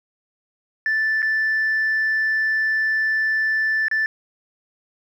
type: tone with dropouts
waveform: sine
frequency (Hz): 1760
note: A6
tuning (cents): 0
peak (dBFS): -16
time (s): 0.86-4.06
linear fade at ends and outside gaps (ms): 1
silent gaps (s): 1.22-1.227 / 3.883-3.913
effects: tanh soft clip ceiling -15 dBFS + 9-bit